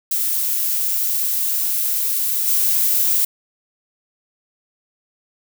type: noise with level steps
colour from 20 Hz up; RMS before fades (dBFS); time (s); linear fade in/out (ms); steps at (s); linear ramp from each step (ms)
violet; -20 / -17; 0.11-3.25; 5; 2.47; 5
effects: none